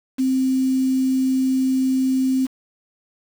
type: tone with quantisation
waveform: sine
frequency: 261.7 Hz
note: C4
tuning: in tune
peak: -16 dBFS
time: 0.18-2.47 s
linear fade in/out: 20 ms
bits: 6
effects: none